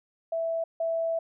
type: tone pair in turn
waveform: sine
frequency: 659.3 / 659.3 Hz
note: E5 / E5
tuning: 0 / 0 cents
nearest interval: unison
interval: 0 cents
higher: neither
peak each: -26 / -25 dBFS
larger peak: second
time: 0.32-0.64 / 0.8-1.19 s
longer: second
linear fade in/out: 5 ms
effects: none